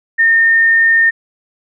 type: tone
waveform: sine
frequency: 1823 Hz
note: A#6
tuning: 39 cents flat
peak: -7 dBFS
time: 0.18-1.11 s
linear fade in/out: 20 ms
effects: none